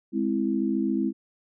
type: chord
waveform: sine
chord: Ab augmented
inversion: none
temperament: equal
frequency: 207.7 / 261.6 / 329.6 Hz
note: Ab3 / C4 / E4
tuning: 0 / 0 / 0 cents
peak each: -27 dBFS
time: 0.12-1.13 s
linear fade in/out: 50 ms
effects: none